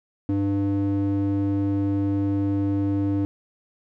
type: tone with band-pass filter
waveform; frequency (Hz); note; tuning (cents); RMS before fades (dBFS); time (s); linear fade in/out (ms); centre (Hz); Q
square; 99.4; G2; +25; -23; 0.29-3.25; 0; 240; 6.8
effects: none